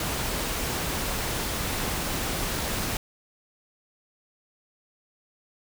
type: noise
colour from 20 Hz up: pink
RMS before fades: -29 dBFS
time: 0-2.97 s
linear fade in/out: 2 ms
effects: none